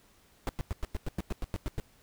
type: noise bursts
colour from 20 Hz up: brown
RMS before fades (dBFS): -31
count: 12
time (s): 0.47-1.8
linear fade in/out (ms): 0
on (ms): 21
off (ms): 98
effects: pink hiss -63 dBFS RMS until 2.02 s